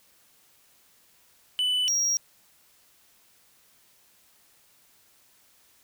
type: tone pair in turn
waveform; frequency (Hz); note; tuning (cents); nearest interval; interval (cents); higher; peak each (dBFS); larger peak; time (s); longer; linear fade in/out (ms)
triangle; 2990 / 5644; F#7 / F8; +17 / +17; major seventh; 1100; second; -21; neither; 1.59-1.88 / 1.88-2.17; neither; 0
effects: white hiss -61 dBFS RMS until 5.83 s